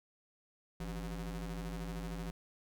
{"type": "ring-modulated tone", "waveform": "40% pulse", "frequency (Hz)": 110, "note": "A2", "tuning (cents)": 0, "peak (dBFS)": -35, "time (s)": [0.8, 2.31], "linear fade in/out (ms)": 5, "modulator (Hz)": 61.5, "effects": []}